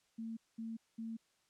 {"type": "tone bursts", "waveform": "sine", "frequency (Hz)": 225.8, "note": "A3", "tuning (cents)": 45, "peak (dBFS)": -40, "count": 3, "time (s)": [0.18, 1.17], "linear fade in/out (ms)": 10, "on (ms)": 190, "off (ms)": 210, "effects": ["white hiss -75 dBFS RMS until 1.49 s", "low-pass 8000 Hz 12 dB/octave"]}